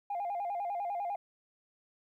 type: tone with vibrato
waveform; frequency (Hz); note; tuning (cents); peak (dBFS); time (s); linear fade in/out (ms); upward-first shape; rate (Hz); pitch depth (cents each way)
sine; 753; F#5; +30; -31; 0.1-1.16; 5; square; 10; 130
effects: tanh soft clip ceiling -30 dBFS + 12-bit